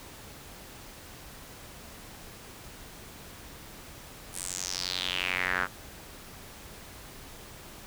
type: tone with band-pass filter sweep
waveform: square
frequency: 45.66 Hz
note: F#1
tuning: 22 cents flat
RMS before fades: -32 dBFS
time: 4.32-5.68 s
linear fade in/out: 50 ms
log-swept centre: 10000 to 1400 Hz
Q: 4
effects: pink hiss -47 dBFS RMS until 7.86 s